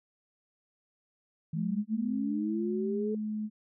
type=linear sweep; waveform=sine; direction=up; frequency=156.3 to 434.1 Hz; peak=-31 dBFS; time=1.53-3.15 s; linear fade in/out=5 ms
type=tone; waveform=sine; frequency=213.8 Hz; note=A3; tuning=49 cents flat; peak=-31 dBFS; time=1.54-3.5 s; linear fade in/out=50 ms
effects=none